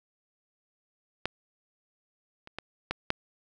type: clicks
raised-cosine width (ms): 0.3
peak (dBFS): -12 / -29 / -19 / -13 / -9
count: 5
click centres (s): 1.256 / 2.474 / 2.586 / 2.91 / 3.104
effects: none